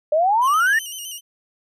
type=exponential sweep; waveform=sine; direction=up; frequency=587.3 to 1867 Hz; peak=-14 dBFS; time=0.12-0.79 s; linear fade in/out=5 ms
type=tone with vibrato; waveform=15% pulse; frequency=2960 Hz; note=F#7; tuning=in tune; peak=-23 dBFS; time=0.41-1.21 s; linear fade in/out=50 ms; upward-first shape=square; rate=7.8 Hz; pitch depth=58 cents each way
effects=none